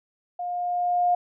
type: tone with level ramp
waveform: sine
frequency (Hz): 710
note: F5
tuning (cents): +28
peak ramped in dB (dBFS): -28 to -17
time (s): 0.39-1.15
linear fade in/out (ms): 5
effects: none